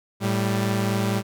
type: tone pair together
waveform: sawtooth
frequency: 110.2 / 196.04 Hz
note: A2 / G3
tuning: +3 / 0 cents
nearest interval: minor seventh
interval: 997 cents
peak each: -20 dBFS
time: 0.2-1.23 s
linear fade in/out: 50 ms
effects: none